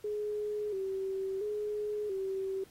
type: tone with vibrato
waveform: sine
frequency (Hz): 401.8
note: G4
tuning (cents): +43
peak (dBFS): -32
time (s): 0.04-2.64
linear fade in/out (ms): 5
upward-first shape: square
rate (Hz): 0.73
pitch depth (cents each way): 75
effects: pink hiss -61 dBFS RMS until 2.7 s + AAC 48 kbps